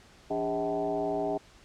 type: tone with frequency modulation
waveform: sine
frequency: 523 Hz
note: C5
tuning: 1 cent flat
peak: -27 dBFS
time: 0.3-1.38 s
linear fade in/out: 10 ms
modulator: 117 Hz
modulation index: 2.2
effects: pink hiss -56 dBFS RMS until 1.64 s + low-pass 7000 Hz 12 dB/octave